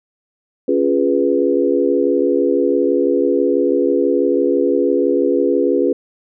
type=chord; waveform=sine; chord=C# dominant seventh; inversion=none; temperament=equal; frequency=277.2 / 349.2 / 415.3 / 493.9 Hz; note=C#4 / E#4 / G#4 / B4; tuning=0 / 0 / 0 / 0 cents; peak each=-18 dBFS; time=0.68-5.93 s; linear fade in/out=5 ms; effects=none